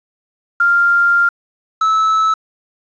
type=tone pair in turn; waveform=sine / triangle; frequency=1395 / 1304.7 Hz; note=F6 / E6; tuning=-2 / -18 cents; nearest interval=minor second; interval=116 cents; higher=first; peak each=-9 dBFS; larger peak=neither; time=0.6-1.29 / 1.81-2.34 s; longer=first; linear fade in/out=5 ms; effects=resampled to 16000 Hz + 7-bit